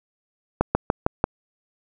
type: slowing click train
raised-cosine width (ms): 1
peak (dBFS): -3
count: 5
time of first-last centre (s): 0.61-1.241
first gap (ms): 140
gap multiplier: 1.08
effects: none